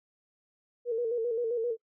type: tone with vibrato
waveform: sine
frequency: 466.2 Hz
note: A#4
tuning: in tune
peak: -27 dBFS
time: 0.85-1.77 s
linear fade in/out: 50 ms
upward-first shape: square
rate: 7.6 Hz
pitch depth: 60 cents each way
effects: noise-tail reverb RT60 0.1 s tail -24 dB re dry